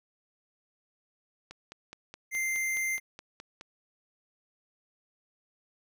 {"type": "click train", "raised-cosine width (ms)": 0.2, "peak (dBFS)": -27, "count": 11, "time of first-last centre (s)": [1.51, 3.611], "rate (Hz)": 4.76}
{"type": "tone", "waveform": "square", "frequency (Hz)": 2089, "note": "C7", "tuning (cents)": -3, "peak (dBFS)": -29, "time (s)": [2.31, 3], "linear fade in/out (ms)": 50}
{"effects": []}